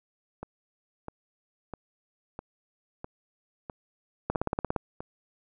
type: two click trains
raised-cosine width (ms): 1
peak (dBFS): -13 / -23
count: 9 / 8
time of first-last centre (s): 4.3-4.762 / 0.43-5.005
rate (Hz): 17.3 / 1.53
effects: none